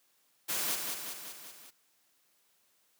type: noise with echo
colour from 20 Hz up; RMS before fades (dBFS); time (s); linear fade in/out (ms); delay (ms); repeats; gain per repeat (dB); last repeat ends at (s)
white; -33; 0.48-0.76; 20; 190; 5; -4; 1.71
effects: white hiss -71 dBFS RMS until 2.99 s + high-pass 150 Hz 12 dB/octave